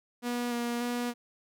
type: tone with vibrato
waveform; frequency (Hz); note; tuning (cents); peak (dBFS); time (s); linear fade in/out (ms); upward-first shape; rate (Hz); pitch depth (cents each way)
sawtooth; 240.1; B3; -49; -26; 0.22-1.14; 50; square; 1.7; 14
effects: none